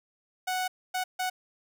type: tone bursts at uneven times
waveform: sawtooth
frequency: 740 Hz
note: F#5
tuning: in tune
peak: -24 dBFS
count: 3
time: 0.47-0.68 / 0.94-1.04 / 1.19-1.3 s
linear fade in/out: 10 ms
effects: none